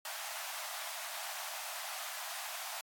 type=high-pass noise; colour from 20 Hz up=pink; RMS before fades=-42 dBFS; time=0.05-2.81 s; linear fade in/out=2 ms; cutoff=620 Hz; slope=96 dB/octave; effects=AAC 64 kbps